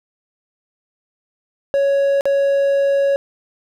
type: tone with dropouts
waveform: triangle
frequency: 556 Hz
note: C#5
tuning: 5 cents sharp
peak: -11 dBFS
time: 1.74-3.16 s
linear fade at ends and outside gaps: 0 ms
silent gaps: 2.209-2.255 s
effects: none